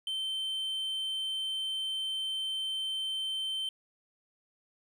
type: tone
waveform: triangle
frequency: 3100 Hz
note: G7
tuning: 20 cents flat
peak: -30 dBFS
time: 0.07-3.69 s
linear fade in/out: 2 ms
effects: none